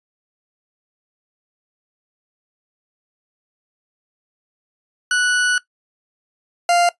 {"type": "tone pair in turn", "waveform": "40% pulse", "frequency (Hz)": [1477, 697.1], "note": ["F#6", "F5"], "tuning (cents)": [-3, -3], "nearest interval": "octave + minor second", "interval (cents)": 1300, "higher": "first", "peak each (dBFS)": [-14, -12], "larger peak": "second", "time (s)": [[5.11, 5.58], [6.69, 6.89]], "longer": "first", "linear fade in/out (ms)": 2, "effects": ["noise-tail reverb RT60 0.1 s tail -17 dB re dry", "resampled to 24000 Hz"]}